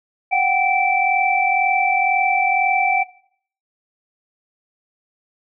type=tone cluster; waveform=sine; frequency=735 / 777 / 2329 Hz; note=F#5 / G5 / D7; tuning=-12 / -16 / -15 cents; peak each=-19 dBFS; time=0.31-3.04 s; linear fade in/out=20 ms; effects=noise-tail reverb RT60 0.6 s tail -20 dB re dry